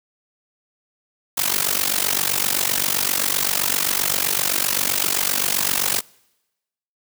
white noise with amplitude modulation, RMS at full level -17 dBFS, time 1.37-6.01 s, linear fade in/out 10 ms, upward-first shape sine, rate 47.7 Hz, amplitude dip 90%, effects noise-tail reverb RT60 1.0 s tail -26 dB re dry + high-pass 100 Hz 12 dB/octave

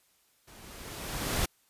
pink noise with level ramp, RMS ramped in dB -53 to -28 dBFS, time 0.47-1.46 s, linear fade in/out 10 ms, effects white hiss -68 dBFS RMS until 1.69 s + resampled to 32000 Hz

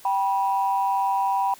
sine tone pair together, 782 / 975.6 Hz, G5 / B5, -4 / -21 cents, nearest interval major third, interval 383 cents, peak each -22 dBFS, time 0.05-1.54 s, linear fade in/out 2 ms, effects tanh soft clip ceiling -13 dBFS + white hiss -49 dBFS RMS until 1.59 s

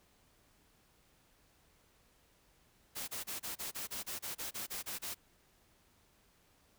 white noise bursts, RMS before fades -41 dBFS, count 14, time 2.95-5.147 s, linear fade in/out 20 ms, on 130 ms, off 29 ms, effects pink hiss -69 dBFS RMS until 6.78 s

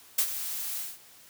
blue noise with ADSR envelope, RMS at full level -22 dBFS, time 0.18-0.99 s, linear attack 7 ms, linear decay 70 ms, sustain -12 dB, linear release 200 ms, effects white hiss -54 dBFS RMS until 1.29 s + high-pass 60 Hz 12 dB/octave

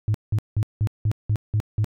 sine tone bursts, 106.3 Hz, G#2, 41 cents sharp, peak -16 dBFS, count 8, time 0.08-1.844 s, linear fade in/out 0 ms, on 63 ms, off 180 ms, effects tanh soft clip ceiling -15 dBFS

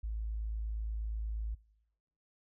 sine tone, 54.2 Hz, A1, 25 cents flat, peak -34 dBFS, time 0.03-1.55 s, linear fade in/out 10 ms, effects noise-tail reverb RT60 1.0 s tail -25 dB re dry

